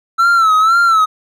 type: tone with vibrato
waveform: triangle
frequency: 1326 Hz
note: E6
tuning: 10 cents sharp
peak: -6 dBFS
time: 0.18-1.06 s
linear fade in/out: 20 ms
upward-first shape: sine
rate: 2 Hz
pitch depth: 87 cents each way
effects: none